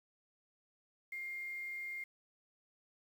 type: tone with quantisation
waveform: sine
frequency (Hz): 2118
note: C7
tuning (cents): +21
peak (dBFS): -40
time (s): 1.12-2.04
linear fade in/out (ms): 5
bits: 10
effects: none